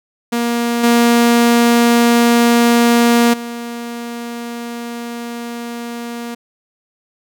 sawtooth tone with level steps, 236.2 Hz, A#3, 23 cents sharp, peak -11 / -5 / -20 dBFS, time 0.32-6.35 s, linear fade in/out 10 ms, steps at 0.83 / 3.33 s, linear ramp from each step 10 ms, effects none

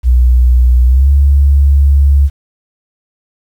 sine tone with pitch glide, 61.74 to 70.11 Hz, B1 to C#2, 0 to +20 cents, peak -4 dBFS, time 0.03-2.3 s, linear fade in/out 50 ms, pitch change +220 cents, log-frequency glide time 0.86-1.1 s, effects 7-bit

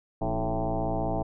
sine tone with frequency modulation, 317.6 Hz, D#4, 36 cents sharp, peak -25 dBFS, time 0.21-1.23 s, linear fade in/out 10 ms, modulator 115 Hz, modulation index 4.5, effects none

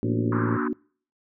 sine chord, Bb augmented, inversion none, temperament equal with one note detuned, 237.3 / 293.7 / 370 Hz, Bb3 / D4 / F#4, +31 / 0 / 0 cents, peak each -28 / -28 / -30 dBFS, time 0.03-0.73 s, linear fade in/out 0 ms
harmonic tone, 56.3 Hz, A1, 40 cents sharp, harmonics 2 / 3 / 4 / 5 / 6 / 7 / 8 / 9 / 10, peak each -26 / -35 / -33 / -39 / -38 / -43 / -39 / -43 / -44 dBFS, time 0.03-0.58 s, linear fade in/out 20 ms
white band-pass noise, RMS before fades -32 dBFS, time 0.32-0.68 s, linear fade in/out 2 ms, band 1000 to 1500 Hz, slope 48 dB/octave
effects noise-tail reverb RT60 0.5 s tail -26 dB re dry

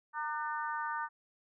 harmonic tone with a mistuned harmonic, 300.4 Hz, D4, 39 cents sharp, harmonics 3 / 4 / 5 / 6, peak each -37 / -39 / -40 / -45 dBFS, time 0.13-1.09 s, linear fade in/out 50 ms, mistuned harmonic 3, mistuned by +36 cents, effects none

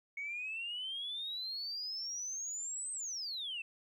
sine exponential two-way sweep, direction up then down, 2210 to 8320 to 2606 Hz, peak -37 dBFS, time 0.17-3.62 s, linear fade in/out 5 ms, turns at 2.92 s, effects tanh soft clip ceiling -33 dBFS + 13-bit

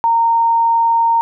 sine tone, 922 Hz, A#5, 19 cents flat, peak -10 dBFS, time 0.04-1.21 s, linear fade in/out 0 ms, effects none

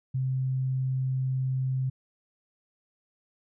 sine tone, 130.81 Hz, C3, in tune, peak -25 dBFS, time 0.14-1.9 s, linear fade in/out 10 ms, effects none

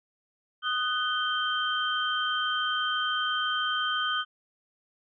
sine tone cluster, 1244 / 1496 / 3133 Hz, D#6 / F#6 / G7, -1 / +19 / -2 cents, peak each -30 dBFS, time 0.62-4.25 s, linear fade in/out 50 ms, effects none

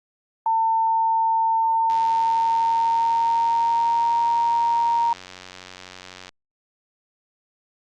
sine tone with pitch glide, 900 to 932.8 Hz, A5 to A#5, +39 to +1 cents, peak -17 dBFS, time 0.46-5.13 s, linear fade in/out 2 ms, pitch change +62 cents, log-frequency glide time 1.46-4.2 s
click train, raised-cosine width 0.2 ms, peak -21 dBFS, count 405, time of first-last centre 1.9-6.291 s, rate 92 Hz
effects Opus 32 kbps

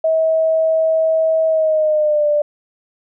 sine tone with pitch glide, 642 to 592.1 Hz, E5 to D5, -46 to +14 cents, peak -12 dBFS, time 0.04-2.42 s, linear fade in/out 5 ms, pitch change -140 cents, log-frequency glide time 1.47-2.27 s, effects none

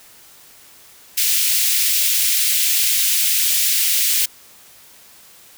white high-pass noise, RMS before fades -17 dBFS, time 1.17-4.26 s, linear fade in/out 10 ms, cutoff 2200 Hz, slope 24 dB/octave, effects white hiss -46 dBFS RMS until 5.57 s

